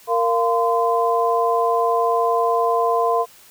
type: tone cluster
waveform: sine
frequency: 462.7 / 693 / 1026 Hz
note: A#4 / F5 / C6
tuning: -13 / -14 / -34 cents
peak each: -20 dBFS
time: 0.07-3.26 s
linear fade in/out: 50 ms
effects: white hiss -48 dBFS RMS until 3.5 s